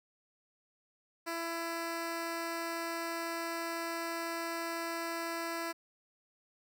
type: tone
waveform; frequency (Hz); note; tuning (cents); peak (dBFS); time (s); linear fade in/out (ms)
10% pulse; 334; E4; +23; -27; 1.26-5.73; 20
effects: none